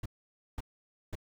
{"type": "noise bursts", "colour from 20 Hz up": "brown", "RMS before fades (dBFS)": -36, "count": 3, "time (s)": [0.03, 1.154], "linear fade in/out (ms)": 5, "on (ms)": 28, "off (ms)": 520, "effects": []}